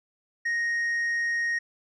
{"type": "tone with tanh clipping", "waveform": "sine", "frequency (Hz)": 1868, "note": "A#6", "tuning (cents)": 3, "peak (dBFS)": -25, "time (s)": [0.45, 1.59], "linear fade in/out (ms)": 10, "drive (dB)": 3, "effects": []}